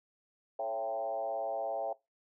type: tone with frequency modulation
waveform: sine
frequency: 670 Hz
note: E5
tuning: 28 cents sharp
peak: -32 dBFS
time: 0.59-1.93 s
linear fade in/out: 5 ms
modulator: 117 Hz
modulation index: 1.3
effects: noise-tail reverb RT60 0.2 s tail -20 dB re dry